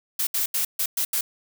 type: noise bursts at uneven times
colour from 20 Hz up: blue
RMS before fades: -24 dBFS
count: 6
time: 0.19-0.27 / 0.34-0.46 / 0.54-0.65 / 0.79-0.86 / 0.97-1.05 / 1.13-1.21 s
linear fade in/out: 5 ms
effects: none